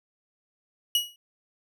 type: tone with exponential decay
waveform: 40% pulse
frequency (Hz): 2910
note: F#7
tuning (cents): -29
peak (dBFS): -17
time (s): 0.95-1.16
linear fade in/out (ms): 2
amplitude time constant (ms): 44
effects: none